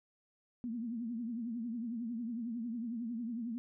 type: tone with vibrato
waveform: sine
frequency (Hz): 233.1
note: A#3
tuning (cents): 0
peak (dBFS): -36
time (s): 0.64-3.58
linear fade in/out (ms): 0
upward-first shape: triangle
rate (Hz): 11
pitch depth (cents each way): 130
effects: none